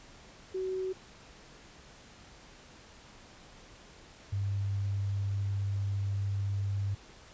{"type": "tone pair in turn", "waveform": "sine", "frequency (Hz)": [375.3, 99.4], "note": ["F#4", "G2"], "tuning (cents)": [25, 25], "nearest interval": "octave + major seventh", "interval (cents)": 2300, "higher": "first", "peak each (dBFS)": [-31, -29], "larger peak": "second", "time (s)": [[0.54, 0.93], [4.32, 6.95]], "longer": "second", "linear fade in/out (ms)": 10, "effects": ["pink hiss -54 dBFS RMS until 7.33 s", "resampled to 16000 Hz"]}